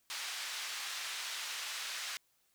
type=band-pass noise; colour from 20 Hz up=white; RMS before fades=-41 dBFS; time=0.1-2.17 s; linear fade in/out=0 ms; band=1200 to 5100 Hz; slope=12 dB/octave; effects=white hiss -74 dBFS RMS until 2.54 s